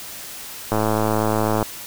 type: click train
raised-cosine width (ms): 1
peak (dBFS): -6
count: 99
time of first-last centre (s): 0.72-1.627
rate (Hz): 108
effects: white hiss -35 dBFS RMS until 1.86 s